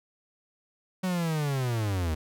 45% pulse linear sweep, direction down, 188.2 to 75.3 Hz, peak -26 dBFS, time 1.03-2.15 s, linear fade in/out 10 ms, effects none

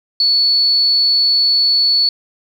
sine tone, 4430 Hz, C#8, 2 cents flat, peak -10 dBFS, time 0.2-2.09 s, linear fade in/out 2 ms, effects 7-bit

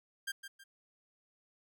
sawtooth tone with echo, 1595 Hz, G6, 30 cents sharp, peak -32 dBFS, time 0.27-0.32 s, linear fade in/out 10 ms, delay 160 ms, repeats 2, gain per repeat -9 dB, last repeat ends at 0.64 s, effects none

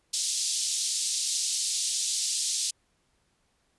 white band-pass noise, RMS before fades -29 dBFS, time 0.13-2.71 s, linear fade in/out 10 ms, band 3800 to 8700 Hz, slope 24 dB/octave, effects pink hiss -71 dBFS RMS until 3.78 s + resampled to 24000 Hz

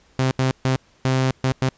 sawtooth tone bursts at uneven times, 130.81 Hz, C3, in tune, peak -13 dBFS, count 6, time 0.19-0.31 / 0.39-0.51 / 0.65-0.76 / 1.05-1.31 / 1.44-1.52 / 1.62-1.69 s, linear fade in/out 0 ms, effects pink hiss -57 dBFS RMS until 1.77 s + resampled to 16000 Hz

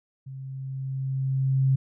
sine tone with level ramp, 133.6 Hz, C3, 36 cents sharp, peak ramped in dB -36 to -17 dBFS, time 0.26-1.76 s, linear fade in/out 10 ms, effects none

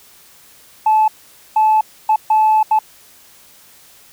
sine tone bursts at uneven times, 867 Hz, A5, 26 cents flat, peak -8 dBFS, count 5, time 0.86-1.08 / 1.56-1.81 / 2.09-2.16 / 2.3-2.63 / 2.71-2.79 s, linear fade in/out 5 ms, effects tanh soft clip ceiling -6 dBFS + white hiss -46 dBFS RMS until 4.12 s

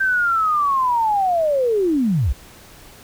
sine linear sweep, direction down, 1572 to 48.45 Hz, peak -15 dBFS, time 0-2.33 s, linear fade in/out 10 ms, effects pink hiss -44 dBFS RMS until 3.03 s

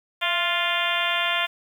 harmonic tone with a mistuned harmonic, 349.5 Hz, F4, 1 cent sharp, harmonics 2 / 3 / 4 / 5 / 6 / 7 / 8 / 9 / 10, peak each -30 / -30 / -30 / -30 / -30 / -30 / -30 / -30 / -30 dBFS, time 0.21-1.47 s, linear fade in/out 20 ms, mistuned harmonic 2, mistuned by -43 cents, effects 8-bit

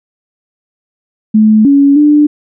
sine tone with pitch steps, 216 / 280.6 / 296.4 Hz, A3 / C#4 / D4, -32 / +21 / +16 cents, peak -3 dBFS, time 1.34-2.27 s, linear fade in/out 10 ms, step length 310 ms, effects none

